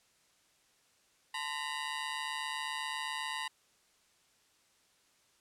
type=ring-modulated tone; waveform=15% pulse; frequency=955 Hz; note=A#5; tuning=42 cents sharp; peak=-26 dBFS; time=1.34-3.48 s; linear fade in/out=5 ms; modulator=73.8 Hz; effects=white hiss -69 dBFS RMS until 5.4 s + low-pass 9000 Hz 12 dB/octave